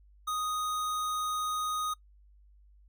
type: tone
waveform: square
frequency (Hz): 1244.5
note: D#6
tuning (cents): 0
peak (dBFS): -31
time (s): 0.27-1.94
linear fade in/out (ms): 10
effects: noise-tail reverb RT60 0.1 s tail -22 dB re dry + added 50 Hz sine -56 dBFS peak until 2.88 s